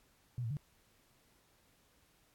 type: tone with pitch steps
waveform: sine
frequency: 122.6 / 113.2 / 146.3 Hz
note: B2 / A2 / D3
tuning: -12 / +50 / -6 cents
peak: -35 dBFS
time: 0.38-0.569 s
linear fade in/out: 0 ms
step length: 63 ms
effects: pink hiss -70 dBFS RMS until 2.34 s + AAC 64 kbps